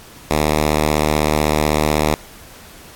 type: tone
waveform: 5% pulse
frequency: 76 Hz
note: D#2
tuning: 40 cents flat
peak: -3 dBFS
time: 0.31-2.14 s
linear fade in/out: 0 ms
effects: pink hiss -41 dBFS RMS until 2.95 s + AAC 64 kbps